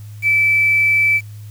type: tone with quantisation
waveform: sine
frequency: 2316 Hz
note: D7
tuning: 25 cents flat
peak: -11 dBFS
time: 0.22-1.21 s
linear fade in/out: 50 ms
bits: 6
effects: added 105 Hz sine -31 dBFS peak until 1.5 s + white hiss -50 dBFS RMS until 1.5 s